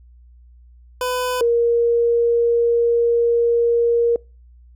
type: tone pair in turn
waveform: 25% pulse / sine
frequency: 501 / 469.9 Hz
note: B4 / A#4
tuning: +25 / +14 cents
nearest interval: minor second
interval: 111 cents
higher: first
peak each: -16 / -13 dBFS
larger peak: second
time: 1.01-1.41 / 1.41-4.16 s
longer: second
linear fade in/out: 2 ms
effects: noise-tail reverb RT60 0.3 s tail -26 dB re dry + added 60 Hz sine -44 dBFS peak until 4.75 s